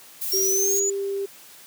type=noise; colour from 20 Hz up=violet; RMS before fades=-28 dBFS; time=0.21-0.8 s; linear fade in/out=10 ms
type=exponential sweep; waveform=sine; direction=up; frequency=5530 to 7000 Hz; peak=-21 dBFS; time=0.32-0.9 s; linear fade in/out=2 ms
type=tone with pitch glide; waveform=sine; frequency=386.1 to 395.4 Hz; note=G4 to G4; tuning=-26 to +15 cents; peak=-24 dBFS; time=0.33-1.26 s; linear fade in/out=10 ms; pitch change=+41 cents; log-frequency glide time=0.53-0.78 s
effects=white hiss -47 dBFS RMS until 1.66 s + high-pass 150 Hz 12 dB/octave